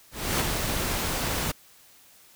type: noise with ADSR envelope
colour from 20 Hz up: pink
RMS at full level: -24 dBFS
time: 0.11-1.52 s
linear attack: 290 ms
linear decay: 20 ms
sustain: -4 dB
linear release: 11 ms
effects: white hiss -55 dBFS RMS until 2.35 s